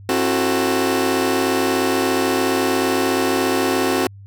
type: chord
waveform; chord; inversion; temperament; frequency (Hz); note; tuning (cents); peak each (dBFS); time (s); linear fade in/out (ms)
sawtooth; F# half-diminished seventh; second; just; 266.4 / 333 / 370 / 444; C4 / E4 / F#4 / A4; +31 / +18 / 0 / +16; -17 / -22 / -16 / -21; 0.09-4.07; 2
effects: added 99 Hz sine -37 dBFS peak until 4.26 s